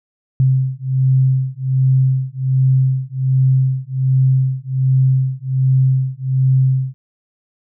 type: beating tone pair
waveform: sine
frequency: 130.81 / 132.11 Hz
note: C3 / C3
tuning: 0 / +17 cents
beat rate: 1.3 Hz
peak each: -15 dBFS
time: 0.4-6.94 s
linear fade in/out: 0 ms
effects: none